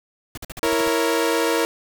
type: noise bursts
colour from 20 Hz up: pink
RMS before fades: -33 dBFS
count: 8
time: 0.35-0.886 s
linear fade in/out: 2 ms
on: 25 ms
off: 48 ms
type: chord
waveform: sawtooth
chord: A# diminished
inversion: second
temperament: equal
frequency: 329.6 / 466.2 / 554.4 Hz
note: E4 / A#4 / C#5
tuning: 0 / 0 / 0 cents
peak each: -19 / -17 / -22 dBFS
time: 0.63-1.65 s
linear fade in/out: 0 ms
effects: none